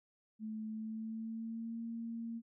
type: tone with pitch glide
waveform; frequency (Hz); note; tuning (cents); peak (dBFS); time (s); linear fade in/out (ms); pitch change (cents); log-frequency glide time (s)
sine; 217.7 to 230; A3 to A#3; -18 to -23; -39; 0.39-2.42; 50; +95; 0.68-1.81
effects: none